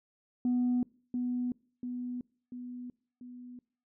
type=tone with echo; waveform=sine; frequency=246.9 Hz; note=B3; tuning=in tune; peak=-24 dBFS; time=0.45-0.83 s; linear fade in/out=2 ms; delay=690 ms; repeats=4; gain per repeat=-5 dB; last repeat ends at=3.59 s; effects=noise-tail reverb RT60 0.5 s tail -25 dB re dry + tanh soft clip ceiling -23 dBFS